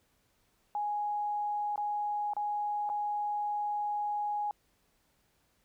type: tone with dropouts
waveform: sine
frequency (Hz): 830.6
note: G#5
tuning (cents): 0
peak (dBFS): -30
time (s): 0.75-4.51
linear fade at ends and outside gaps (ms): 1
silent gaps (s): 1.759-1.778 / 2.335-2.366 / 2.892-2.899
effects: pink hiss -72 dBFS RMS until 5.64 s